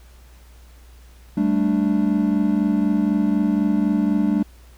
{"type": "chord", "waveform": "triangle", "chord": "G suspended second", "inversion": "none", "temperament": "equal", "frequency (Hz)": [196, 220, 293.7], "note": ["G3", "A3", "D4"], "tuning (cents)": [0, 0, 0], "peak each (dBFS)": -19, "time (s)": [1.37, 4.43], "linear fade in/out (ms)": 5, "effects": ["added 60 Hz sine -44 dBFS peak until 4.77 s", "pink hiss -54 dBFS RMS until 4.77 s"]}